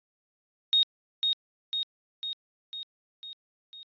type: tone with echo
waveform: sine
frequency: 3729 Hz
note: A#7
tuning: in tune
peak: -19 dBFS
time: 0.73-0.83 s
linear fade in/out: 0 ms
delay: 500 ms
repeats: 6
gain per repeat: -4 dB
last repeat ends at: 3.83 s
effects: resampled to 11025 Hz